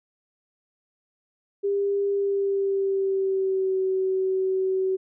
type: tone with pitch glide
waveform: sine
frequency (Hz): 400.2 to 378.4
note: G4 to F#4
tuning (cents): +36 to +39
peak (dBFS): -21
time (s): 1.63-4.97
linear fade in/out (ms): 20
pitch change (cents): -97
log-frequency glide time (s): 2.11-3.78
effects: none